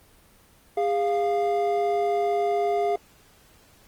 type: tone pair together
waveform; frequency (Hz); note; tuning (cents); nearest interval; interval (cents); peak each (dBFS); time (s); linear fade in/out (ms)
triangle; 407.9 / 698.5; G#4 / F5; -31 / 0; major sixth; 931; -22; 0.77-2.96; 5
effects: pink hiss -56 dBFS RMS until 3.87 s + Opus 24 kbps